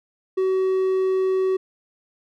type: tone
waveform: triangle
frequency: 377.6 Hz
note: F#4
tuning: 35 cents sharp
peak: -16 dBFS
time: 0.37-1.57 s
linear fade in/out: 10 ms
effects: none